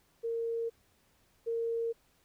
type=tone pair in turn; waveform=sine; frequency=460.7 / 460.7 Hz; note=A#4 / A#4; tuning=-20 / -20 cents; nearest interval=unison; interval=0 cents; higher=neither; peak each=-31 / -30 dBFS; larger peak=second; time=0.23-0.7 / 1.46-1.93 s; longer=neither; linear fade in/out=20 ms; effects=pink hiss -69 dBFS RMS until 2.24 s